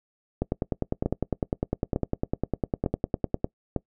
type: two click trains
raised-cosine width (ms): 2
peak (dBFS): -11 / -11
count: 31 / 4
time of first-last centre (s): 0.42-3.444 / 1.06-3.763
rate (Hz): 9.92 / 1.11
effects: noise-tail reverb RT60 0.1 s tail -22 dB re dry